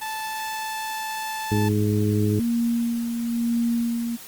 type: tone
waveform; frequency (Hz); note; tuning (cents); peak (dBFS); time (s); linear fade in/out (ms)
sawtooth; 876; A5; -8; -24; 0.01-1.69; 10
type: harmonic tone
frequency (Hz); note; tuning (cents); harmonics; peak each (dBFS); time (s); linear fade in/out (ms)
104.9; G#2; +18; 1 / 2 / 3 / 4; -21 / -24 / -26 / -27; 1.51-2.4; 10
type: tone with tremolo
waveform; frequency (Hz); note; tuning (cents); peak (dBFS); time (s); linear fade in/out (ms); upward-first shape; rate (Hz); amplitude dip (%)
sine; 234.2; A#3; +8; -19; 2.38-4.17; 20; sine; 1; 45
effects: white hiss -42 dBFS RMS until 4.27 s + Opus 24 kbps

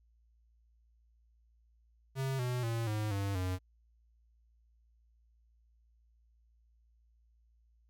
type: tone with pitch steps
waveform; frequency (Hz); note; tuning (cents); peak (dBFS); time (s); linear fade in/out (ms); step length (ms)
square; 133.9 / 124.21 / 115.23 / 106.89 / 99.16 / 91.99; C3 / B2 / A#2 / A2 / G2 / F#2; +40 / +10 / -20 / -50 / +20 / -10; -33; 2.15-3.59; 50; 240
effects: added 57 Hz sine -65 dBFS peak until 7.89 s

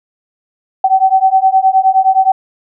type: beating tone pair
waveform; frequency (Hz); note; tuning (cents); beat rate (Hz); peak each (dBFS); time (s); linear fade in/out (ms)
sine; 759 / 768.6; F#5 / G5; +44 / -34; 9.6; -10; 0.84-2.32; 5
effects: none

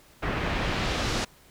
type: noise with low-pass filter sweep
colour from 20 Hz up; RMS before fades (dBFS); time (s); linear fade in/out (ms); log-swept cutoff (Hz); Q
pink; -28; 0.22-1.25; 10; 1900 to 6200; 1
effects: pink hiss -56 dBFS RMS until 1.5 s

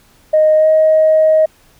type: tone with pitch glide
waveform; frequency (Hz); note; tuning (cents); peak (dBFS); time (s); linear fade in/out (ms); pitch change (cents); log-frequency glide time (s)
sine; 620 to 628.3; D#5 to D#5; -6 to +17; -6; 0.33-1.46; 10; +23; 0.56-0.68
effects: tanh soft clip ceiling -2 dBFS + pink hiss -50 dBFS RMS until 1.79 s

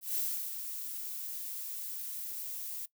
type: noise with ADSR envelope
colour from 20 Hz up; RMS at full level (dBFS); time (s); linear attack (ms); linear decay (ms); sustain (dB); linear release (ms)
violet; -32; 0.01-2.86; 150; 330; -8; 10
effects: noise-tail reverb RT60 0.1 s tail -19 dB re dry

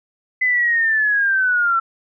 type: linear sweep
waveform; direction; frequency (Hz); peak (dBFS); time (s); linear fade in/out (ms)
sine; down; 2030 to 1336; -14; 0.41-1.8; 10
effects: none

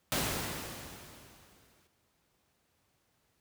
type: noise with exponential decay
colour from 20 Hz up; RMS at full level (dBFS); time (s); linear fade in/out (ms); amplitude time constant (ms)
pink; -29; 0.12-1.87; 0; 380
effects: pink hiss -74 dBFS RMS until 3.4 s + high-pass 60 Hz 12 dB/octave

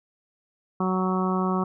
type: harmonic tone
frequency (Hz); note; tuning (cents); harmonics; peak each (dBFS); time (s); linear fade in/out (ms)
186.1; F#3; +10; 1 / 2 / 3 / 4 / 5 / 6 / 7; -24 / -29 / -37 / -33 / -34 / -30 / -34; 0.8-1.64; 5
effects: none

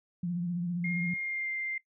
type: tone with vibrato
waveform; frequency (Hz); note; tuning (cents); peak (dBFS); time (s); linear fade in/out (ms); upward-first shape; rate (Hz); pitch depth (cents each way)
sine; 174.61; F3; 0; -29; 0.23-1.14; 5; sine; 15; 47
type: tone with pitch glide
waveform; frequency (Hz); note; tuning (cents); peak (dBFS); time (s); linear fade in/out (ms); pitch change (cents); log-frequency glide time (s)
sine; 2130 to 2095; C7 to C7; +30 to +2; -32; 0.84-1.78; 5; -28; 1.16-1.54
effects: noise-tail reverb RT60 0.1 s tail -17 dB re dry

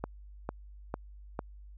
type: click train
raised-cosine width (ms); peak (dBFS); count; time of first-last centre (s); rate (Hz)
1; -19; 4; 0.04-1.391; 2.22
effects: added 50 Hz sine -47 dBFS peak until 1.77 s

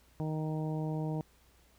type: harmonic tone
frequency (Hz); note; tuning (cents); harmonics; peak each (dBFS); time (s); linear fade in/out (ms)
155.8; D#3; +3; 1 / 2 / 3 / 4 / 5 / 6; -33 / -39 / -43 / -45 / -47 / -49; 0.2-1.21; 0
effects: added 60 Hz sine -64 dBFS peak until 1.78 s + pink hiss -66 dBFS RMS until 1.78 s

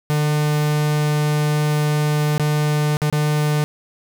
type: tone with dropouts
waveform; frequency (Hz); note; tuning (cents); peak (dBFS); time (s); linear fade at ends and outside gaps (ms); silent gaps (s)
45% pulse; 149.9; D3; +36; -16; 0.1-3.64; 0; 2.38-2.397 / 2.969-3.018 / 3.1-3.126
effects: none

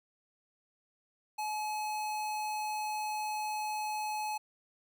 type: tone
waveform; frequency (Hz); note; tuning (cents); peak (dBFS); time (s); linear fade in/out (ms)
square; 852; G#5; +44; -34; 1.38-4.38; 10
effects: none

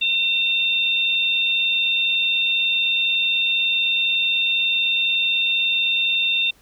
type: tone pair together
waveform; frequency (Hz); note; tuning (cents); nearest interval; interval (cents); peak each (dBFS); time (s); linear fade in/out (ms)
sine; 2711 / 3619; E7 / A7; +48 / +48; perfect fourth; 500; -20; 0.01-6.51; 10
effects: pink hiss -55 dBFS RMS until 6.61 s

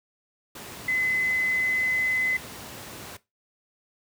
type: tone in noise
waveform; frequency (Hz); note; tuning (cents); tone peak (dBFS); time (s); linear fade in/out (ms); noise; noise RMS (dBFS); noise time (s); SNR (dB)
sine; 2030; B6; +47; -22; 0.88-2.37; 5; pink; -40; 0.55-3.17; +15
effects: noise-tail reverb RT60 0.2 s tail -17 dB re dry + high-pass 100 Hz 12 dB/octave

